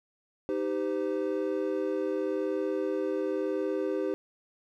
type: chord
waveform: triangle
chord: C minor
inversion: first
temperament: equal with one note detuned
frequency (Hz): 311.1 / 392 / 511.9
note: Eb4 / G4 / C5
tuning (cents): 0 / 0 / -38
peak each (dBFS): -31 / -29 / -31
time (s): 0.49-4.14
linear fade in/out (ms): 0
effects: none